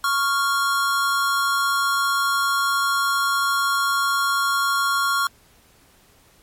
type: tone pair together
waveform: square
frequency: 1107 / 1394.7 Hz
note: C#6 / F6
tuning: -3 / -3 cents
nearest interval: major third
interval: 400 cents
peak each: -22 dBFS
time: 0.04-5.27 s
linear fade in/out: 2 ms
effects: pink hiss -55 dBFS RMS until 6.42 s + MP3 64 kbps